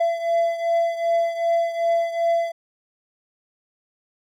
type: beating tone pair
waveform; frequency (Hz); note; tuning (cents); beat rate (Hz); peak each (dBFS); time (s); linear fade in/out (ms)
triangle; 674 / 676.6; E5 / E5; +38 / +45; 2.6; -18 / -23; 0-2.52; 10
effects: none